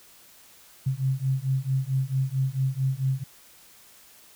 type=beating tone pair; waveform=sine; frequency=130.9 / 135.4 Hz; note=C3 / C#3; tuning=+1 / -40 cents; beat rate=4.5 Hz; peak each=-26 dBFS; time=0.86-3.24 s; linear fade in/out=10 ms; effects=white hiss -53 dBFS RMS until 4.35 s